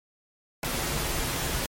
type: noise with comb filter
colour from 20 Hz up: pink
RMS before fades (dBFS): -29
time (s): 0.63-1.66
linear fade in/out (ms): 2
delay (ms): 9.9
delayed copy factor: -0.55
effects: MP3 64 kbps